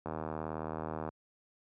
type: click train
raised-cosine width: 1 ms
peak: -23 dBFS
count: 82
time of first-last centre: 0.06-1.089 s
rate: 78.7 Hz
effects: high-pass 80 Hz 12 dB/octave